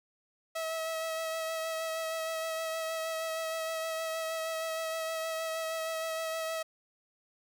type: tone with vibrato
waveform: sawtooth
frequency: 646 Hz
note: E5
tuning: 35 cents flat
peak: -29 dBFS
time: 0.55-6.63 s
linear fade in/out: 10 ms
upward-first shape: sine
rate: 6.4 Hz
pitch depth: 16 cents each way
effects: none